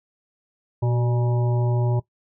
harmonic tone with a mistuned harmonic, 119.8 Hz, A#2, 48 cents sharp, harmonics 1 / 3 / 5 / 7 / 8, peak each -19 / -29 / -33 / -36 / -37 dBFS, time 0.82-2 s, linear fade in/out 10 ms, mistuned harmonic 3, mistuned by +62 cents, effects noise-tail reverb RT60 0.1 s tail -18 dB re dry

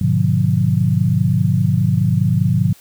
sine chord, G# diminished seventh, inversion none, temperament just, 103.83 / 124.59 / 149.51 / 179.41 Hz, G#2 / B2 / D3 / F3, 0 / +16 / +31 / +47 cents, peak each -18 dBFS, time 0.01-2.73 s, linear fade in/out 5 ms, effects white hiss -47 dBFS RMS until 2.8 s

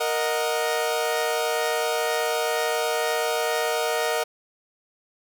sawtooth chord, D# minor, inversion second, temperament equal with one note detuned, 466.2 / 622.3 / 733.2 Hz, A#4 / D#5 / F#5, 0 / 0 / -16 cents, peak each -22 / -23 / -25 dBFS, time 0-4.24 s, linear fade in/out 10 ms, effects none

